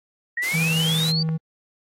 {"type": "exponential sweep", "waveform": "sine", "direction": "up", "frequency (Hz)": [1861, 4688], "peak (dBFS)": -22, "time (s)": [0.37, 1.23], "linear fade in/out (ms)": 5}
{"type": "high-pass noise", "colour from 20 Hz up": "white", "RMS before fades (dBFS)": -30, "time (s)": [0.42, 1.12], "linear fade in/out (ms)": 20, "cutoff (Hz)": 260, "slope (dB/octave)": 48}
{"type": "tone with pitch glide", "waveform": "triangle", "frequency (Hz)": [162.2, 160.06], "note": ["E3", "D#3"], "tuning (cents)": [-28, 49], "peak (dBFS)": -19, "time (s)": [0.53, 1.38], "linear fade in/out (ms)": 20, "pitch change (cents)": -23, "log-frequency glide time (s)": [0.65, 0.99]}
{"type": "click", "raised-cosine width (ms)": 0.5, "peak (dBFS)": -21, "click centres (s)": 1.29}
{"effects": ["low-pass 12000 Hz 12 dB/octave", "AAC 48 kbps"]}